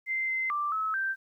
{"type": "tone with pitch steps", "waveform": "sine", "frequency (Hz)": [2080, 2068, 1177, 1294, 1566], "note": ["C7", "C7", "D6", "E6", "G6"], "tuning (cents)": [-11, -21, 3, -32, -2], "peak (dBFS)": -27, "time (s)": [0.06, 1.16], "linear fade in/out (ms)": 50, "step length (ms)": 220, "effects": ["11-bit"]}